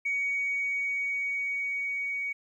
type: tone with level ramp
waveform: sine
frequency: 2246 Hz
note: C#7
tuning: 22 cents sharp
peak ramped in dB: -25 to -29 dBFS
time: 0.05-2.33 s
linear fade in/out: 10 ms
effects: tanh soft clip ceiling -22 dBFS + 11-bit